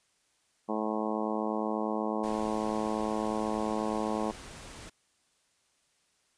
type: harmonic tone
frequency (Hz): 108.3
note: A2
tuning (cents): -27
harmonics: 2 / 3 / 4 / 5 / 6 / 7 / 8 / 9 / 10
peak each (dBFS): -34 / -36 / -37 / -38 / -39 / -39 / -40 / -41 / -41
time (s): 0.68-4.32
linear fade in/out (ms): 20
type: noise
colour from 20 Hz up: pink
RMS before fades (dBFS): -46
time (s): 2.23-4.9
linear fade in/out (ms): 10
effects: white hiss -71 dBFS RMS until 6.37 s + resampled to 22050 Hz